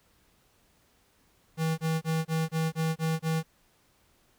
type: tone bursts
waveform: square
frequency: 160.8 Hz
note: E3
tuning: 43 cents flat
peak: -26 dBFS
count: 8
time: 1.57-3.432 s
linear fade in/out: 50 ms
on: 210 ms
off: 26 ms
effects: pink hiss -66 dBFS RMS until 4.38 s